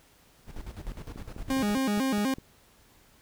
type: noise with tremolo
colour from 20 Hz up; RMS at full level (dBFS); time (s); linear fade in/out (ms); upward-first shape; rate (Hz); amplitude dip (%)
brown; -37; 0.46-1.75; 50; square; 9.8; 75
type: click train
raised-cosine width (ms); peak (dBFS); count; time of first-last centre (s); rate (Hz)
3; -28; 7; 1.16-2.384; 4.9
type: tone with vibrato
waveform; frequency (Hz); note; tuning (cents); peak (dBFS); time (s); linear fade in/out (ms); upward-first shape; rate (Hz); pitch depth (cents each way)
40% pulse; 234.4; A#3; +10; -24; 1.5-2.34; 2; square; 4; 220
effects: pink hiss -60 dBFS RMS until 3.21 s